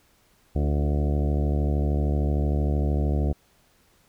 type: harmonic tone with a mistuned harmonic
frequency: 73.1 Hz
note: D2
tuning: 7 cents flat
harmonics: 1 / 2 / 3 / 4 / 5 / 6 / 7 / 8 / 9 / 10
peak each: -22 / -28 / -32 / -34 / -36 / -38 / -39 / -40 / -41 / -42 dBFS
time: 0.55-3.33 s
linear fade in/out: 10 ms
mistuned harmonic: 5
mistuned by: -24 cents
effects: pink hiss -62 dBFS RMS until 4.08 s

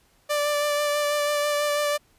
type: tone with vibrato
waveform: sawtooth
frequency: 587.3 Hz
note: D5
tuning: in tune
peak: -18 dBFS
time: 0.29-1.98 s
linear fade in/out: 20 ms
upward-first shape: sine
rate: 6.1 Hz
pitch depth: 16 cents each way
effects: pink hiss -62 dBFS RMS until 2.18 s + resampled to 32000 Hz

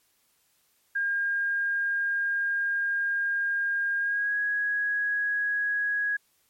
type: tone with pitch glide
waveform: sine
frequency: 1614 to 1661.3 Hz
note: G#6 to G#6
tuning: -50 to 0 cents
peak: -24 dBFS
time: 0.95-6.17 s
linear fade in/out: 10 ms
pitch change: +50 cents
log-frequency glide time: 3.98-4.38 s
effects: white hiss -68 dBFS RMS until 6.49 s + MP3 64 kbps

